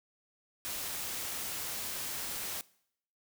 white noise, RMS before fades -38 dBFS, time 0.65-2.61 s, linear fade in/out 0 ms, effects noise-tail reverb RT60 0.7 s tail -22 dB re dry

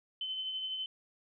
sine tone with tremolo, 3056 Hz, G7, 45 cents flat, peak -33 dBFS, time 0.21-0.86 s, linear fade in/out 2 ms, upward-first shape triangle, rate 12 Hz, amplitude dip 40%, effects none

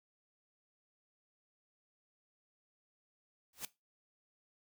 white noise with exponential growth, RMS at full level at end -37 dBFS, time 3.53-3.65 s, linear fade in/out 2 ms, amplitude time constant 26 ms, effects noise-tail reverb RT60 0.2 s tail -17 dB re dry

